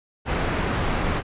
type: low-pass noise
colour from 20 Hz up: pink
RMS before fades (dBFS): -24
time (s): 0.25-1.23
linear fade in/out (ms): 50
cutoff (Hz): 2300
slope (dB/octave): 12
effects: resampled to 8000 Hz